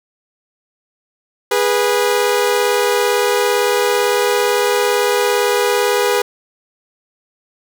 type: tone pair together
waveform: sawtooth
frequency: 411.3 / 489.1 Hz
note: G#4 / B4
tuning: -17 / -17 cents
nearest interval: minor third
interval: 300 cents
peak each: -12 dBFS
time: 1.51-6.22 s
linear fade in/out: 5 ms
effects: none